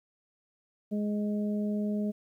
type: harmonic tone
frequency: 208.5 Hz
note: G#3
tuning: 7 cents sharp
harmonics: 1 / 2 / 3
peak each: -28 / -38 / -40 dBFS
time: 0.91-2.12 s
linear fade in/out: 20 ms
effects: 11-bit